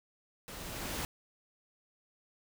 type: noise with level ramp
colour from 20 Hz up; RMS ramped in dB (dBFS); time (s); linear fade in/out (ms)
pink; -46 to -36; 0.48-1.05; 0
effects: none